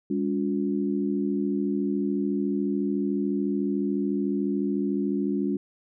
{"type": "tone cluster", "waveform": "sine", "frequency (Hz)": [202.7, 282.6, 356.5], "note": ["G#3", "C#4", "F4"], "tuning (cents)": [-42, 34, 36], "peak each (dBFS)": [-27, -27, -30], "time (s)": [0.1, 5.57], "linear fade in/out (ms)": 5, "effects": []}